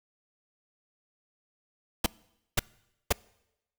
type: noise bursts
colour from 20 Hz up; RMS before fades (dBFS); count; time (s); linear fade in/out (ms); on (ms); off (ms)
pink; -23; 3; 2.04-3.126; 5; 22; 510
effects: noise-tail reverb RT60 0.9 s tail -25 dB re dry